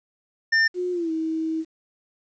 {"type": "tone", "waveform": "square", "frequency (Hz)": 1800, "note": "A6", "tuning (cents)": 39, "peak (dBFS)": -17, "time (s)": [0.52, 0.68], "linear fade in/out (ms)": 10}
{"type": "tone with pitch glide", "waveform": "sine", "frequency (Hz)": [360, 320.7], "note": ["F#4", "E4"], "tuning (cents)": [-47, -48], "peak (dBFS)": -23, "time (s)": [0.74, 1.65], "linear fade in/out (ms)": 50, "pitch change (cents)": -201, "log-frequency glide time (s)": [0.92, 1.11]}
{"effects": ["resampled to 16000 Hz", "9-bit"]}